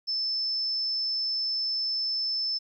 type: tone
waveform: sine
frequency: 5270 Hz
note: E8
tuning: 1 cent flat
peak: -26 dBFS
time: 0.07-2.59 s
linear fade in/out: 20 ms
effects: 11-bit